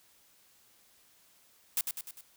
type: noise with echo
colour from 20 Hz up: blue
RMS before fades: -29 dBFS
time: 1.77-1.81 s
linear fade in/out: 2 ms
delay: 100 ms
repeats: 4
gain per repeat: -5 dB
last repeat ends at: 2.21 s
effects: white hiss -64 dBFS RMS until 2.36 s